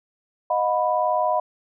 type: chord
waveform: sine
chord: B major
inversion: first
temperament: equal with one note detuned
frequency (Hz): 622.3 / 722.7 / 987.8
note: D#5 / F#5 / B5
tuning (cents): 0 / -41 / 0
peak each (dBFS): -23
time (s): 0.5-1.4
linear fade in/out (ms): 5
effects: none